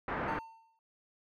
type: low-pass noise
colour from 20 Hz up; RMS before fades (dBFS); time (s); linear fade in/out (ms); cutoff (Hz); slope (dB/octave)
white; -36; 0.08-0.39; 2; 1600; 24
type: tone with exponential decay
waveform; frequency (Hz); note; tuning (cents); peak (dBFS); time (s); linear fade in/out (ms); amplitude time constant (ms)
triangle; 902; A5; +43; -32; 0.28-0.79; 1; 110
effects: none